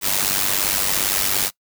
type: noise with amplitude modulation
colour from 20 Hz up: white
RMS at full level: -17 dBFS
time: 0.01-1.51 s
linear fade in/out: 50 ms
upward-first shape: sine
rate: 97.5 Hz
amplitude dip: 75%
effects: noise-tail reverb RT60 0.1 s tail -22 dB re dry